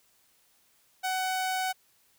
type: tone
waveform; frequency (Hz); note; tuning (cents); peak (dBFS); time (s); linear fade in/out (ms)
sawtooth; 749; F#5; +21; -24; 1.03-1.73; 20
effects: white hiss -66 dBFS RMS until 2.18 s